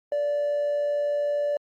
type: tone with amplitude modulation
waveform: triangle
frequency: 582 Hz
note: D5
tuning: 16 cents flat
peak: -18 dBFS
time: 0.12-1.57 s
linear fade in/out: 2 ms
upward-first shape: sine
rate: 113 Hz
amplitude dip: 35%
effects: tanh soft clip ceiling -18 dBFS + Opus 32 kbps